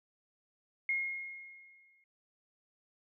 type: tone with exponential decay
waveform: sine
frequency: 2149 Hz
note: C7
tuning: 46 cents sharp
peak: -28 dBFS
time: 0.89-2.04 s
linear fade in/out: 2 ms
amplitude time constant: 250 ms
effects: none